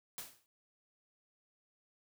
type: noise with exponential decay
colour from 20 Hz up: white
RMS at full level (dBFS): -41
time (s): 0.18-0.46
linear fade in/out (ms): 0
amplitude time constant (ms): 60
effects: none